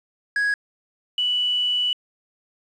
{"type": "tone pair in turn", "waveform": ["triangle", "sine"], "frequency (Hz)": [1661.2, 2960], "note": ["G#6", "F#7"], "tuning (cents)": [0, 0], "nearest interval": "minor seventh", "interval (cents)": 1000, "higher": "second", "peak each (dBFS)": [-17, -19], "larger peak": "first", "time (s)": [[0.36, 0.54], [1.18, 1.93]], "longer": "second", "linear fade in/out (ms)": 2, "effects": ["resampled to 22050 Hz", "8-bit"]}